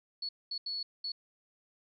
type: tone bursts at uneven times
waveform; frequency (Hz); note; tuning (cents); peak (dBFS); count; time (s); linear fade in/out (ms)
sine; 4400; C#8; -14; -34; 4; 0.22-0.29 / 0.51-0.58 / 0.66-0.83 / 1.04-1.12; 5
effects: none